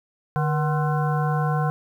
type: harmonic tone with a mistuned harmonic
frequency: 149.9 Hz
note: D3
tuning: 36 cents sharp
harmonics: 1 / 3 / 5 / 7 / 9 / 10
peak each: -21 / -31 / -28 / -30 / -36 / -35 dBFS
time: 0.36-1.7 s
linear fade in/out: 0 ms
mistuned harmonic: 3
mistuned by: +110 cents
effects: 9-bit